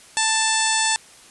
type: harmonic tone with a mistuned harmonic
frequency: 884 Hz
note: A5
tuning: 8 cents sharp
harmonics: 1 / 2 / 3 / 4 / 5 / 6 / 7 / 8 / 9 / 10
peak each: -24 / -25 / -28 / -27 / -28 / -30 / -30 / -30 / -25 / -29 dBFS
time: 0.17-0.96 s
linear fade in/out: 0 ms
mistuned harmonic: 7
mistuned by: -15 cents
effects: white hiss -47 dBFS RMS until 1.3 s + resampled to 24000 Hz